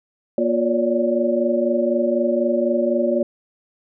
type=tone cluster; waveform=sine; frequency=237.5 / 355.1 / 562 / 586 Hz; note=A#3 / F4 / C#5 / D5; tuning=+33 / +29 / +24 / -4 cents; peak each=-22 dBFS; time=0.38-3.23 s; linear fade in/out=2 ms; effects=none